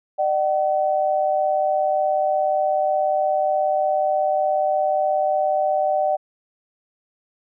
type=tone pair together; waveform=sine; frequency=603 / 759.7 Hz; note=D5 / F#5; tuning=+46 / +46 cents; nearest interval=major third; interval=400 cents; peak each=-20 dBFS; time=0.18-6.17 s; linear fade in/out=20 ms; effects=none